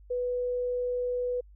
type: tone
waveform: sine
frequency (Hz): 493.9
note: B4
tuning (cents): 0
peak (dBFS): -27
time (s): 0.1-1.41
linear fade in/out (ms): 10
effects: added 50 Hz sine -50 dBFS peak until 1.55 s